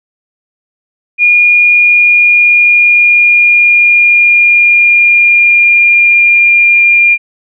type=tone with pitch glide; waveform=sine; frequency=2430 to 2402 Hz; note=D#7 to D7; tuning=-42 to +38 cents; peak=-3 dBFS; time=1.18-7.18 s; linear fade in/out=50 ms; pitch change=-20 cents; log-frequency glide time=1.62-6.62 s; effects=none